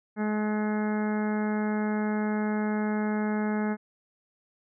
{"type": "harmonic tone", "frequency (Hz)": 212.2, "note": "G#3", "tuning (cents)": 38, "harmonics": [1, 2, 3, 4, 5, 6, 7, 8, 9, 10], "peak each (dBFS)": [-26, -34, -39, -37, -47, -43, -42, -42, -52, -45], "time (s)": [0.16, 3.77], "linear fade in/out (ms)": 50, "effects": []}